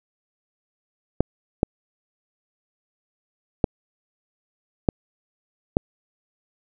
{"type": "clicks", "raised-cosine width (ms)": 2, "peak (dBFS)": -3, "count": 5, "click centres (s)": [1.206, 1.631, 3.642, 4.888, 5.769], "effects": []}